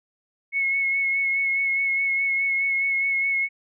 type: tone with vibrato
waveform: sine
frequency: 2188 Hz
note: C#7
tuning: 23 cents flat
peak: -20 dBFS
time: 0.52-3.49 s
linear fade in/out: 50 ms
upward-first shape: sine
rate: 4.8 Hz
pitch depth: 21 cents each way
effects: none